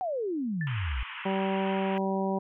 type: exponential sweep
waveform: sine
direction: down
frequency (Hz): 775 to 54.6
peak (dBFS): -28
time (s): 0.01-1.03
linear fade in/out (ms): 0
type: tone with exponential decay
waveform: sine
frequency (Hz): 1760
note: A6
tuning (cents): 0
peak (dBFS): -31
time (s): 0.61-0.84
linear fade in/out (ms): 2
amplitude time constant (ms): 48
type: band-pass noise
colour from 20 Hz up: white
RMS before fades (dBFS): -40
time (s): 0.67-1.98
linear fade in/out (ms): 0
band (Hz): 890 to 3100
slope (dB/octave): 96
type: harmonic tone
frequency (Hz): 192.9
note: G3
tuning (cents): -28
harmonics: 1 / 2 / 3 / 4 / 5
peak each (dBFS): -29 / -32 / -34 / -35 / -36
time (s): 1.25-2.39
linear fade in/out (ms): 10
effects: none